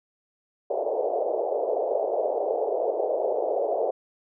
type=band-pass noise; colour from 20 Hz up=pink; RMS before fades=-26 dBFS; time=0.7-3.91 s; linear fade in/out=5 ms; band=420 to 710 Hz; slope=48 dB/octave; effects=none